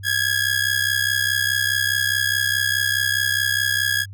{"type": "ring-modulated tone", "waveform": "sawtooth", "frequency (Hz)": 1661.2, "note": "G#6", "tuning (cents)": 0, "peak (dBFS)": -12, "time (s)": [0.03, 4.06], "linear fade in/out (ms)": 50, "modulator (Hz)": 32.4, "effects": ["added 98 Hz sine -34 dBFS peak until 4.13 s"]}